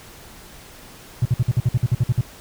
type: tone bursts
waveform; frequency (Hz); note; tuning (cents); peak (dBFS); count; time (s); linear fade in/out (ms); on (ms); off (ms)
triangle; 121.5; B2; -28; -10; 12; 1.22-2.211; 5; 34; 53
effects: tanh soft clip ceiling -10 dBFS + pink hiss -43 dBFS RMS until 2.4 s